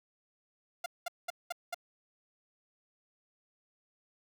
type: tone bursts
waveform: sawtooth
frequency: 698.5 Hz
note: F5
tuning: in tune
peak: -30 dBFS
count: 5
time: 0.84-1.745 s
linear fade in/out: 5 ms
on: 21 ms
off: 200 ms
effects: none